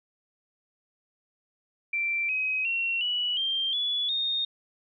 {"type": "tone with pitch steps", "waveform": "sine", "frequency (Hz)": [2349, 2532, 2730, 2943, 3172, 3419, 3686], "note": ["D7", "D#7", "F7", "F#7", "G7", "G#7", "A#7"], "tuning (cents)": [0, 30, -40, -10, 20, 50, -20], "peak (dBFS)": -25, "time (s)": [1.93, 4.45], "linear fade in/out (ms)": 5, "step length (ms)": 360, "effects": []}